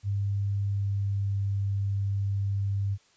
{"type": "tone with pitch glide", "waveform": "sine", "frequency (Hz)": [100, 99.25], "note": ["G2", "G2"], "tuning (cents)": [35, 22], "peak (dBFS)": -25, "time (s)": [0.03, 2.98], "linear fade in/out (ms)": 50, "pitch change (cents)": -13, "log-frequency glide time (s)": [0.66, 1.41], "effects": ["white hiss -63 dBFS RMS until 3.16 s", "resampled to 16000 Hz"]}